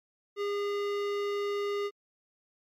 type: tone with hard clipping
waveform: sine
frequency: 406.8 Hz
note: G#4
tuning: 36 cents flat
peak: -31 dBFS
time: 0.36-1.91 s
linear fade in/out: 50 ms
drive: 17 dB
effects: MP3 64 kbps